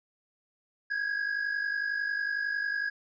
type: tone pair together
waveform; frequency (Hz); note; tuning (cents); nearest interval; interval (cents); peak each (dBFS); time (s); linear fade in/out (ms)
triangle; 1610.2 / 1661.2; G6 / G#6; +46 / 0; minor second; 54; -33 / -28; 0.9-2.9; 10
effects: resampled to 16000 Hz